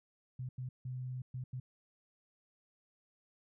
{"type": "tone bursts at uneven times", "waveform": "sine", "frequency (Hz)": 127.3, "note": "C3", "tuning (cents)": -47, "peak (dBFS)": -38, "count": 5, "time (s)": [[0.39, 0.49], [0.58, 0.69], [0.85, 1.22], [1.34, 1.44], [1.53, 1.6]], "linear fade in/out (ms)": 5, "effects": []}